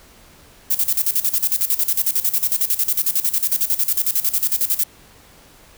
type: noise with tremolo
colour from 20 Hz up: violet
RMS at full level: -17 dBFS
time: 0.7-4.84 s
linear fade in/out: 10 ms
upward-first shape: square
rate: 11 Hz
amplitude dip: 80%
effects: pink hiss -48 dBFS RMS until 5.77 s